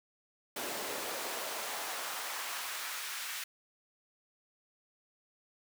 pink noise with high-pass filter sweep, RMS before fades -39 dBFS, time 0.56-3.44 s, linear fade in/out 5 ms, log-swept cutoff 340 to 1800 Hz, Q 1.1, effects none

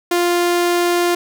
sawtooth tone, 349.5 Hz, F4, 1 cent sharp, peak -10 dBFS, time 0.11-1.15 s, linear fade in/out 5 ms, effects none

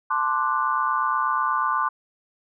sine chord, D dominant seventh, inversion second, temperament equal, 880 / 1046.5 / 1174.7 / 1480 Hz, A5 / C6 / D6 / F#6, 0 / 0 / 0 / 0 cents, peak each -29 / -24 / -24 / -29 dBFS, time 0.1-1.89 s, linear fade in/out 10 ms, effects none

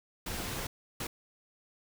pink noise bursts at uneven times, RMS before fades -37 dBFS, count 2, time 0.26-0.67 / 1-1.07 s, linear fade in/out 5 ms, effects none

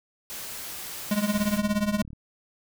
white noise, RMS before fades -37 dBFS, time 0.3-1.58 s, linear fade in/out 0 ms
square tone with tremolo, 207.7 Hz, G#3, in tune, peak -20 dBFS, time 1.11-2.02 s, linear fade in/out 2 ms, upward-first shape triangle, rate 17 Hz, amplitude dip 90%
click train, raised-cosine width 5 ms, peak -30 dBFS, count 30, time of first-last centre 1.35-2.132 s, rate 37.1 Hz
effects none

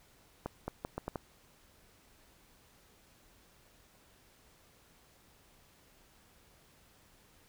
accelerating click train, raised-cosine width 1 ms, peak -22 dBFS, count 6, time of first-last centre 0.46-1.158 s, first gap 220 ms, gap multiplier 0.77, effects pink hiss -64 dBFS RMS until 7.48 s

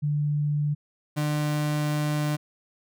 sine / 35% pulse tone pair in turn, 147.5 / 149.56 Hz, D3 / D3, +8 / +32 cents, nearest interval unison, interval 24 cents, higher second, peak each -22 dBFS, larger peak neither, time 0.02-0.75 / 1.16-2.37 s, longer second, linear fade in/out 20 ms, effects none

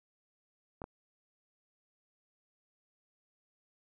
clicks, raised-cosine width 1 ms, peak -27 dBFS, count 2, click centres 0.818 / 0.841 s, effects none

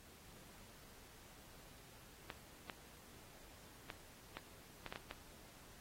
clicks, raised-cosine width 0.3 ms, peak -29 dBFS, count 8, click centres 2.302 / 2.698 / 3.902 / 4.37 / 4.863 / 4.925 / 4.959 / 5.111 s, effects pink hiss -61 dBFS RMS until 5.8 s + AAC 48 kbps

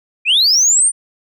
sine linear sweep, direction up, 2349 to 9220 Hz, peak -7 dBFS, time 0.25-0.92 s, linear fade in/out 50 ms, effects tanh soft clip ceiling -7 dBFS

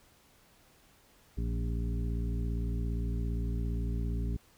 harmonic tone with a mistuned harmonic, 57.5 Hz, A#1, 23 cents flat, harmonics 1 / 2 / 3 / 4 / 5 / 7, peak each -31 / -37 / -41 / -43 / -45 / -48 dBFS, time 1.37-4.37 s, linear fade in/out 10 ms, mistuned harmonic 4, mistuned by -20 cents, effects pink hiss -63 dBFS RMS until 4.57 s

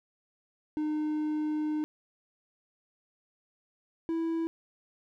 triangle tone pair in turn, 304.9 / 328.7 Hz, D#4 / E4, -35 / -5 cents, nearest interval minor second, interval 130 cents, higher second, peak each -26 / -26 dBFS, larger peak neither, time 0.77-1.84 / 4.09-4.47 s, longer first, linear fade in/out 0 ms, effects none

